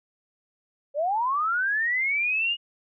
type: linear sweep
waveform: sine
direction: up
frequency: 546 to 2885 Hz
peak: -22 dBFS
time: 0.94-2.57 s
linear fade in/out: 50 ms
effects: none